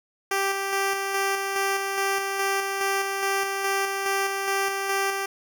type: tone with tremolo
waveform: 10% pulse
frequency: 392 Hz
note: G4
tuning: in tune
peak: -14 dBFS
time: 0.31-5.26 s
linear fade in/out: 5 ms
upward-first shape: square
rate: 2.4 Hz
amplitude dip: 35%
effects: none